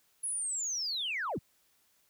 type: linear sweep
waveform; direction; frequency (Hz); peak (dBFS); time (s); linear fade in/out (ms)
sine; down; 10630 to 60.2; -31; 0.23-1.39; 10
effects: tanh soft clip ceiling -27 dBFS + white hiss -70 dBFS RMS until 2.09 s